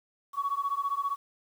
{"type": "beating tone pair", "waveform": "sine", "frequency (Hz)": [1115, 1130], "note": ["C#6", "C#6"], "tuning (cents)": [10, 33], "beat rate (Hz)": 15, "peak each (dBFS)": -30, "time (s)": [0.33, 1.17], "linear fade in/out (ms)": 50, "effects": ["tanh soft clip ceiling -21 dBFS", "9-bit"]}